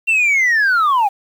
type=linear sweep; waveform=sine; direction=down; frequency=2741 to 770 Hz; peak=-9 dBFS; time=0.07-1.09 s; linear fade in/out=20 ms; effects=tanh soft clip ceiling -10 dBFS + 7-bit